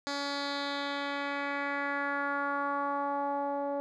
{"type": "tone with low-pass filter sweep", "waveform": "10% pulse", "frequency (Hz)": 282.9, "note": "C#4", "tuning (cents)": 35, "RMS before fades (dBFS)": -33, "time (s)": [0.07, 3.8], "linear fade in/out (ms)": 0, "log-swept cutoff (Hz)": [5400, 650], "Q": 2.7, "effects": []}